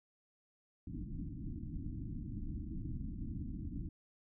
pink low-pass noise, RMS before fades -42 dBFS, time 0.87-3.89 s, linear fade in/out 5 ms, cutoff 320 Hz, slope 96 dB/octave, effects none

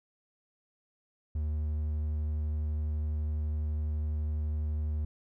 triangle tone, 76 Hz, D#2, 40 cents flat, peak -27 dBFS, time 1.35-5.05 s, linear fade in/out 5 ms, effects none

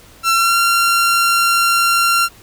sawtooth tone with pitch glide, 1351 to 1376.2 Hz, E6 to F6, +42 to -26 cents, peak -8 dBFS, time 0.23-2.29 s, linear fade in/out 50 ms, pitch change +32 cents, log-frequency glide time 0.34-0.56 s, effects pink hiss -44 dBFS RMS until 2.42 s

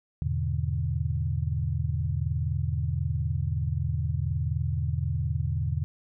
sine chord, E dominant seventh, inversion none, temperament equal with one note detuned, 82.41 / 103.83 / 122.9 / 146.83 Hz, E2 / G#2 / B2 / D3, 0 / 0 / -8 / 0 cents, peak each -29 / -33 / -31 / -31 dBFS, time 0.22-5.84 s, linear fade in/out 0 ms, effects none

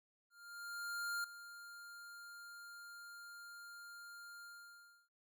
square tone with ADSR envelope, 1402 Hz, F6, 6 cents sharp, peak -38 dBFS, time 0.3-5.09 s, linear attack 940 ms, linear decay 4 ms, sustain -14 dB, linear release 650 ms, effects none

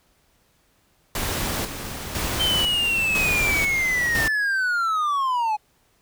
pink noise with tremolo, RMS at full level -26 dBFS, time 1.15-4.28 s, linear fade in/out 2 ms, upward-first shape square, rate 1 Hz, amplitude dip 55%
clicks, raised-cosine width 5 ms, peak -25 dBFS, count 10, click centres 1.602 / 1.643 / 1.914 / 1.963 / 2.272 / 2.634 / 2.689 / 2.986 / 3.031 / 3.109 s
triangle linear sweep, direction down, 3121 to 830.6 Hz, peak -18 dBFS, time 2.39-5.57 s, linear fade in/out 20 ms
effects pink hiss -63 dBFS RMS until 6.01 s

